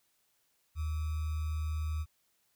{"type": "tone with sample-and-hold", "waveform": "sine", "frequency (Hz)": 77.78, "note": "D#2", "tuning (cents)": 0, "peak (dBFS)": -31, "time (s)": [0.75, 2.06], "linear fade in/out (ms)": 50, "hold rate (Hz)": 1225, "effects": ["white hiss -74 dBFS RMS until 2.55 s"]}